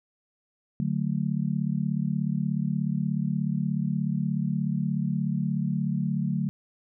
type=chord; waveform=sine; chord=D major; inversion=none; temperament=just; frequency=146.83 / 183.54 / 220.2 Hz; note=D3 / F#3 / A3; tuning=0 / -14 / +2 cents; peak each=-28 / -28 / -30 dBFS; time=0.8-6.49 s; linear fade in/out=0 ms; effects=none